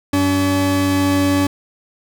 40% pulse tone pair together, 95.2 / 284.8 Hz, F#2 / C#4, +50 / +47 cents, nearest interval octave + perfect fifth, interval 1897 cents, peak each -20 / -14 dBFS, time 0.13-1.47 s, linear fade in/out 5 ms, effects none

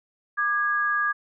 sine tone pair together, 1195.8 / 1653 Hz, D6 / G#6, +31 / -9 cents, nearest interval tritone, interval 560 cents, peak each -25 / -23 dBFS, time 0.37-1.13 s, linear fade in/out 20 ms, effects none

